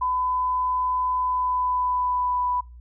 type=tone with pitch glide; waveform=sine; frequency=1006 to 990.4 Hz; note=B5 to B5; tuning=+32 to +5 cents; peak=-21 dBFS; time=0.01-2.61 s; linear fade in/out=10 ms; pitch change=-27 cents; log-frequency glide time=1.17-2.5 s; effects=noise-tail reverb RT60 0.3 s tail -25 dB re dry + added 60 Hz sine -41 dBFS peak until 2.8 s